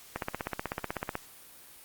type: click train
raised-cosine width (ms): 0.5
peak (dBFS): -16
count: 17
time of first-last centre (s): 0.16-1.154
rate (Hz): 16.1
effects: white hiss -52 dBFS RMS until 1.84 s + Opus 48 kbps